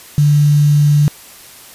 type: tone with quantisation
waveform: sine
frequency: 146.83 Hz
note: D3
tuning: in tune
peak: -7 dBFS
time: 0.18-1.08 s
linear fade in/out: 0 ms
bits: 5
effects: white hiss -38 dBFS RMS until 1.74 s + resampled to 32000 Hz